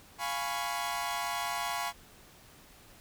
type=chord; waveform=sawtooth; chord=C# dominant seventh; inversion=first; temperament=equal; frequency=698.5 / 830.6 / 987.8 / 1108.7 Hz; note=E#5 / G#5 / B5 / C#6; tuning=0 / 0 / 0 / 0 cents; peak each=-34 dBFS; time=0.18-1.93 s; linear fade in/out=50 ms; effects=pink hiss -56 dBFS RMS until 3 s